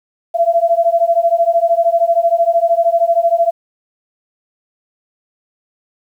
sine beating tone pair, 670 / 683 Hz, E5 / F5, +28 / -39 cents, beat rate 13 Hz, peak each -13 dBFS, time 0.34-3.51 s, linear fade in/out 20 ms, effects 8-bit

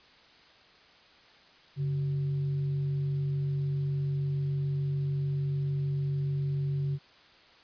sine tone with frequency modulation, 141.4 Hz, C#3, 35 cents sharp, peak -27 dBFS, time 1.76-6.99 s, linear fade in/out 50 ms, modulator 236 Hz, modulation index 0.22, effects white hiss -57 dBFS RMS until 7.63 s + resampled to 11025 Hz

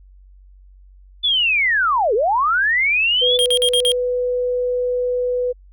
sine linear two-way sweep, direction down then up, 3526 to 392 to 3526 Hz, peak -14 dBFS, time 1.23-3.38 s, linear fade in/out 20 ms, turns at 2.14 s
sine tone, 495.5 Hz, B4, 6 cents sharp, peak -17 dBFS, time 3.21-5.53 s, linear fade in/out 20 ms
square tone bursts, 3226 Hz, G7, 49 cents sharp, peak -15 dBFS, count 5, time 3.39-3.918 s, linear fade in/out 0 ms, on 68 ms, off 47 ms
effects added 47 Hz sine -43 dBFS peak until 5.72 s

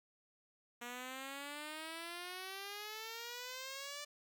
5% pulse exponential sweep, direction up, 238.5 to 590 Hz, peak -33 dBFS, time 0.81-4.05 s, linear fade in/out 10 ms, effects none

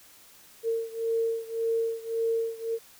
sine beating tone pair, 455 / 456.8 Hz, A#4 / A#4, -42 / -35 cents, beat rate 1.8 Hz, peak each -28 / -30 dBFS, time 0.63-2.79 s, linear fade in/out 50 ms, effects white hiss -54 dBFS RMS until 2.99 s

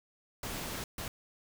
pink noise bursts at uneven times, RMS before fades -39 dBFS, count 2, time 0.43-0.84 / 0.98-1.08 s, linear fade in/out 2 ms, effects none

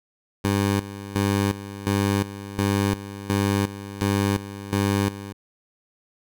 15% pulse tone with tremolo, 100 Hz, G2, 35 cents sharp, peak -13 dBFS, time 0.44-5.33 s, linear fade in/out 10 ms, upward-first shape square, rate 1.4 Hz, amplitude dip 80%, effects none

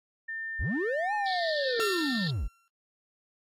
sine tone, 1800 Hz, A6, 39 cents sharp, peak -33 dBFS, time 0.28-2.28 s, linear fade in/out 10 ms
triangle linear two-way sweep, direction up then down, 32.62 to 854 to 32.62 Hz, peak -26 dBFS, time 0.59-2.48 s, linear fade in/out 10 ms, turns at 1.14 s
white band-pass noise, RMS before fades -37 dBFS, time 1.26-2.31 s, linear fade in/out 5 ms, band 3400 to 4700 Hz, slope 96 dB/octave
30% pulse tone with exponential decay, 1365 Hz, F6, 40 cents flat, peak -26 dBFS, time 1.8-2.68 s, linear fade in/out 0 ms, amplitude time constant 190 ms
effects AAC 48 kbps

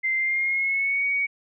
sine tone with pitch glide, 2083 to 2245 Hz, C7 to C#7, -8 to +21 cents, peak -21 dBFS, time 0.03-1.27 s, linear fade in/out 20 ms, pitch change +129 cents, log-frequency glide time 0.15-1.05 s, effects none

